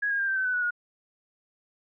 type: tone with pitch steps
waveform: sine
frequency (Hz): 1661 / 1627.8 / 1595.2 / 1563.3 / 1532 / 1501.3 / 1471.3 / 1441.8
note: G#6 / G#6 / G6 / G6 / G6 / F#6 / F#6 / F#6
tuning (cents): 0 / -35 / +30 / -5 / -40 / +25 / -10 / -45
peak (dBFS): -24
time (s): 0.02-0.708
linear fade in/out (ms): 10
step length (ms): 86
effects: none